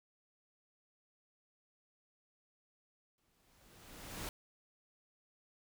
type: noise with exponential growth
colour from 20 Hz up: pink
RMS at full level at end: -41 dBFS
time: 3.18-4.29 s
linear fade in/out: 1 ms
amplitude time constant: 240 ms
effects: none

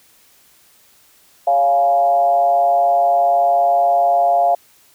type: tone with frequency modulation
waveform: sine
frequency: 698.5 Hz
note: F5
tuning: in tune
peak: -11 dBFS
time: 1.47-4.55 s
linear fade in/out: 5 ms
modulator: 139 Hz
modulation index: 0.65
effects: white hiss -52 dBFS RMS until 4.94 s

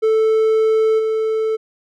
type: tone with level steps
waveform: triangle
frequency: 440 Hz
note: A4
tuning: in tune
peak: -10 / -14 dBFS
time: 0.02-1.57 s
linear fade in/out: 20 ms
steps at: 0.98 s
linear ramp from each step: 20 ms
effects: none

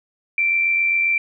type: tone with amplitude modulation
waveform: sine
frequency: 2349 Hz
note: D7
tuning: in tune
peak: -14 dBFS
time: 0.38-1.18 s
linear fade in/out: 2 ms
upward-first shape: sine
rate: 87.5 Hz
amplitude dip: 35%
effects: none

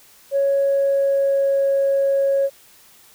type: tone with pitch glide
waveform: sine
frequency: 554.4 to 550.3 Hz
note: C#5 to C#5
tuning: 0 to -13 cents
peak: -14 dBFS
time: 0.31-2.5 s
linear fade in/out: 50 ms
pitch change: -13 cents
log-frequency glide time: 0.52-1.67 s
effects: tanh soft clip ceiling -11 dBFS + white hiss -50 dBFS RMS until 3.14 s

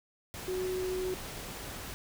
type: tone in noise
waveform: sine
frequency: 370 Hz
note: F#4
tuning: in tune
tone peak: -31 dBFS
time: 0.48-1.14 s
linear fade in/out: 0 ms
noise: pink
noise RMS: -42 dBFS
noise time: 0.34-1.94 s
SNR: +8 dB
effects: none

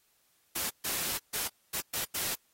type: noise bursts at uneven times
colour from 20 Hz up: white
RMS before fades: -33 dBFS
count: 6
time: 0.55-0.7 / 0.84-1.18 / 1.33-1.48 / 1.73-1.81 / 1.93-2.05 / 2.14-2.35 s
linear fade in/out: 10 ms
effects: white hiss -70 dBFS RMS until 2.53 s + AAC 48 kbps

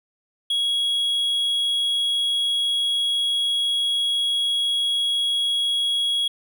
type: tone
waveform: triangle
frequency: 3322 Hz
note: G#7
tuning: in tune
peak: -18 dBFS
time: 0.5-6.28 s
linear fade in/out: 5 ms
effects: none

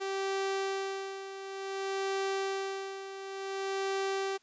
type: tone with tremolo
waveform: sawtooth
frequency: 388.9 Hz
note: G4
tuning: 14 cents flat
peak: -26 dBFS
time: 0-4.38 s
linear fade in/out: 20 ms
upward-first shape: sine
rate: 0.56 Hz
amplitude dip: 70%
effects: white hiss -68 dBFS RMS until 4.42 s + resampled to 16000 Hz

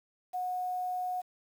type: tone with quantisation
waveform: sine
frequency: 730 Hz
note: F#5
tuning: 24 cents flat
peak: -31 dBFS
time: 0.33-1.22 s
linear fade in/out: 20 ms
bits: 9
effects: none

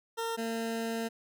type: tone pair in turn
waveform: 20% pulse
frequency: 457.1 / 227.6 Hz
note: A#4 / A#3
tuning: -34 / -41 cents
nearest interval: octave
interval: 1207 cents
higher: first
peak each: -27 dBFS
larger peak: neither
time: 0.17-0.37 / 0.37-1.09 s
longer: second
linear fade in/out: 20 ms
effects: none

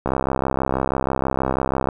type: click train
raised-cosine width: 1 ms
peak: -6 dBFS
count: 122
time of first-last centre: 0.06-1.888 s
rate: 66.2 Hz
effects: 8-bit

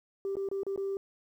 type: tone with dropouts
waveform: sine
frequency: 392 Hz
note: G4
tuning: in tune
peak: -29 dBFS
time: 0.25-0.97 s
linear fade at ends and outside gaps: 1 ms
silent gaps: 0.355-0.368 / 0.488-0.514 / 0.633-0.666 / 0.761-0.776 s
effects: tanh soft clip ceiling -27 dBFS + 11-bit

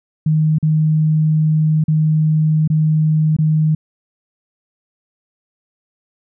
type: tone with dropouts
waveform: sine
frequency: 155.56 Hz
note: D#3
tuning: in tune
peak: -11 dBFS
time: 0.26-3.75 s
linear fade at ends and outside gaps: 5 ms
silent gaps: 0.585-0.627 / 1.84-1.881 / 2.677-2.7 / 3.366-3.386 s
effects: none

